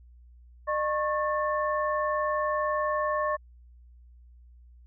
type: tone cluster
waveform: sine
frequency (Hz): 605 / 1093 / 1774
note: D#5 / C#6 / A6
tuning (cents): -49 / -25 / +14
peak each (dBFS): -28 / -28 / -35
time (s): 0.67-3.37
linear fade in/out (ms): 20
effects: added 60 Hz sine -50 dBFS peak until 4.86 s